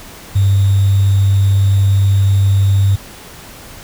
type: tone with sample-and-hold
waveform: sine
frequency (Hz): 98.3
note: G2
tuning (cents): +5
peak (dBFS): -8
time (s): 0.35-2.96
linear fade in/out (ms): 10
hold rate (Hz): 3675
effects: pink hiss -35 dBFS RMS until 3.83 s